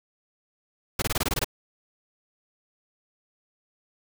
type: noise bursts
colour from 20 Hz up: pink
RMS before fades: -25 dBFS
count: 9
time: 0.99-1.445 s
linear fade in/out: 5 ms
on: 31 ms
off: 22 ms
effects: none